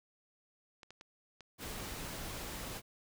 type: clicks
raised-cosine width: 0.2 ms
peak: -34 dBFS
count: 4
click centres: 0.832 / 0.906 / 1.011 / 1.407 s
type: noise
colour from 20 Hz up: pink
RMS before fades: -43 dBFS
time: 1.58-2.82 s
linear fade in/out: 50 ms
effects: none